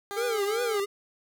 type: tone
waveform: 15% pulse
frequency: 402.7 Hz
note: G4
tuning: 47 cents sharp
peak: -27 dBFS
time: 0.11-0.8 s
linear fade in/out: 0 ms
type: tone with vibrato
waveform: square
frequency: 440 Hz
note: A4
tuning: in tune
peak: -27 dBFS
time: 0.16-0.86 s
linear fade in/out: 20 ms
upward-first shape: triangle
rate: 2.7 Hz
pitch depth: 210 cents each way
effects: none